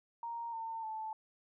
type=tone with pitch steps; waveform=sine; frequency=932.3 / 903.7 / 875.9 Hz; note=A#5 / A5 / A5; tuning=0 / +46 / -8 cents; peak=-38 dBFS; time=0.23-1.13 s; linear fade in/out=2 ms; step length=300 ms; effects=none